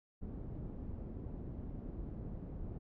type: low-pass noise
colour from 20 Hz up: pink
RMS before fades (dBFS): -44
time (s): 0.21-2.79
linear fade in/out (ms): 20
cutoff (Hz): 320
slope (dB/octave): 12
effects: none